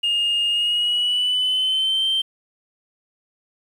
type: tone with pitch glide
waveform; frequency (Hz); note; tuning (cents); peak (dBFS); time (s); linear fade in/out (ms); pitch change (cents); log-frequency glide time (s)
sine; 2837 to 3130; F7 to G7; +27 to -3; -16; 0.03-2.22; 10; +170; 0.49-2.06
effects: tanh soft clip ceiling -15 dBFS + 8-bit